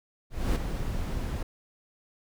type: noise with ADSR envelope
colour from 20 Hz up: brown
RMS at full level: -23 dBFS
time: 0.3-1.43 s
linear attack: 260 ms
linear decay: 6 ms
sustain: -8 dB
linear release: 5 ms
effects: none